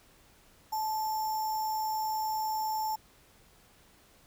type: tone with sample-and-hold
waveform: sine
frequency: 870 Hz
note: A5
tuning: 20 cents flat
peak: -29 dBFS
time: 0.72-2.96 s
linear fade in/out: 10 ms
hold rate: 6300 Hz
effects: pink hiss -61 dBFS RMS until 4.26 s